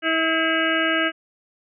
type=harmonic tone with a mistuned harmonic; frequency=322.8 Hz; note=E4; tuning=36 cents flat; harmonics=1 / 2 / 4 / 5 / 6 / 7 / 8 / 9; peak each=-25 / -26 / -27 / -23 / -30 / -30 / -32 / -27 dBFS; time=0.02-1.12 s; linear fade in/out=50 ms; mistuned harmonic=6; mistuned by=+76 cents; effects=none